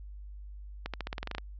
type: accelerating click train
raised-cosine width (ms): 0.3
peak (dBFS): -19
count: 11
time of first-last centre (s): 0.86-1.382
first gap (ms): 77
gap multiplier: 0.91
effects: added 50 Hz sine -42 dBFS peak until 1.59 s + resampled to 16000 Hz